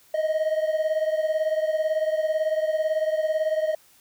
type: beating tone pair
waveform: triangle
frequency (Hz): 622.3 / 640.3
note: D#5 / D#5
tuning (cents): 0 / +49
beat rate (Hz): 18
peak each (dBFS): -21 / -25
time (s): 0.14-3.75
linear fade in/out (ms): 5
effects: white hiss -57 dBFS RMS until 4 s